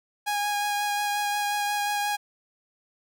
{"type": "tone with vibrato", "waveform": "sawtooth", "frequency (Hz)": 823, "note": "G#5", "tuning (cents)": -16, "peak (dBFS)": -21, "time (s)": [0.26, 2.17], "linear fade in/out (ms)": 20, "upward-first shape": "sine", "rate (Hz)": 5.6, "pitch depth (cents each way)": 12, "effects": []}